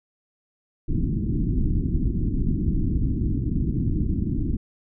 pink low-pass noise, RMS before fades -23 dBFS, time 0.88-4.57 s, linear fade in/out 10 ms, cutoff 320 Hz, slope 48 dB/octave, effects none

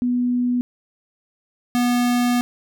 sine / square tone pair in turn, 245.9 / 243.8 Hz, B3 / B3, -7 / -22 cents, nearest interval unison, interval 15 cents, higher first, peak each -17 dBFS, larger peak neither, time 0.02-0.61 / 1.75-2.41 s, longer second, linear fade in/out 0 ms, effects none

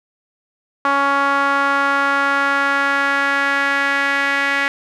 sawtooth tone with band-pass filter sweep, 279.1 Hz, C#4, 12 cents sharp, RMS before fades -17 dBFS, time 0.85-4.68 s, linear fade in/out 0 ms, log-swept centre 1200 to 1900 Hz, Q 3, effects none

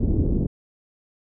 pink low-pass noise, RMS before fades -21 dBFS, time 0-0.47 s, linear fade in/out 10 ms, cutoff 360 Hz, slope 24 dB/octave, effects none

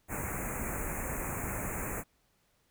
pink band-stop noise, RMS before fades -36 dBFS, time 0.08-2.04 s, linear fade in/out 50 ms, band 2500 to 6600 Hz, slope 96 dB/octave, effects pink hiss -72 dBFS RMS until 2.7 s

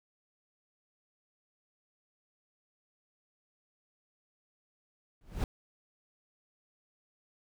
brown noise with exponential growth, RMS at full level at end -26 dBFS, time 5.21-5.44 s, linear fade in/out 2 ms, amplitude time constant 49 ms, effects none

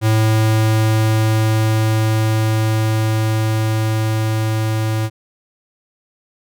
square tone with level ramp, 109.8 Hz, A2, 3 cents flat, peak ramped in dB -12 to -17 dBFS, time 0.01-5.1 s, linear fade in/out 50 ms, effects none

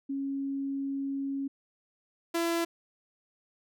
sine / sawtooth tone pair in turn, 275 / 336.5 Hz, C#4 / E4, -14 / +36 cents, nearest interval minor third, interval 350 cents, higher second, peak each -30 / -23 dBFS, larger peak second, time 0.09-1.48 / 2.34-2.65 s, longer first, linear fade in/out 10 ms, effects none

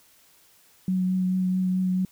sine tone with vibrato, 185 Hz, F#3, in tune, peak -21 dBFS, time 0.88-2.05 s, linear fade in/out 2 ms, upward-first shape triangle, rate 4.6 Hz, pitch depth 16 cents each way, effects white hiss -58 dBFS RMS until 2.11 s

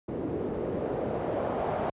white noise with low-pass filter sweep, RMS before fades -31 dBFS, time 0.08-1.9 s, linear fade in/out 5 ms, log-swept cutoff 360 to 730 Hz, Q 2, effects high-pass 60 Hz 12 dB/octave + resampled to 8000 Hz

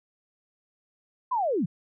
sine linear sweep, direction down, 1050 to 136.1 Hz, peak -23 dBFS, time 1.31-1.66 s, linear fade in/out 10 ms, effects none

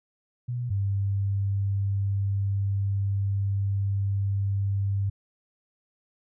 sine tone pair in turn, 121.9 / 99.02 Hz, B2 / G2, -22 / +18 cents, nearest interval major third, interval 360 cents, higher first, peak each -27 / -23 dBFS, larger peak second, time 0.48-0.7 / 0.7-5.1 s, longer second, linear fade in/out 10 ms, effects none

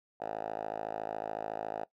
5% pulse tone with band-pass filter, 53.9 Hz, A1, 35 cents flat, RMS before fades -38 dBFS, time 0.2-1.85 s, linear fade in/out 10 ms, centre 740 Hz, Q 3.7, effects noise-tail reverb RT60 0.1 s tail -19 dB re dry

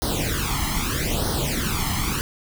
pink noise with flanger, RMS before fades -24 dBFS, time 0.02-2.21 s, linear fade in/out 0 ms, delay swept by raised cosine 0.2 to 0.98 ms, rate 0.79 Hz, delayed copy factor +0.85, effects none

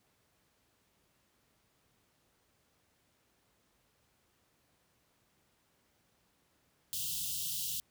white band-stop noise, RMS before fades -37 dBFS, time 6.93-7.8 s, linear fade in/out 0 ms, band 190 to 2800 Hz, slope 96 dB/octave, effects pink hiss -73 dBFS RMS until 7.9 s + high-pass 60 Hz 12 dB/octave

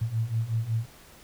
sine beating tone pair, 110 / 115.4 Hz, A2 / A#2, 0 / -17 cents, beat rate 5.4 Hz, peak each -30 / -27 dBFS, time 0.01-0.86 s, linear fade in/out 10 ms, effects pink hiss -52 dBFS RMS until 1.23 s

